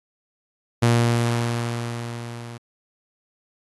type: tone with level ramp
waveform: sawtooth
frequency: 118.1 Hz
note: A#2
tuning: 23 cents sharp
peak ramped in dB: -10 to -31 dBFS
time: 0.82-2.58 s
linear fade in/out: 10 ms
effects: AAC 32 kbps